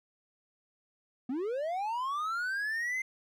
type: linear sweep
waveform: triangle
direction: up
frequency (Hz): 235.9 to 2093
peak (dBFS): -29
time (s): 1.29-3.02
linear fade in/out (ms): 5
effects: none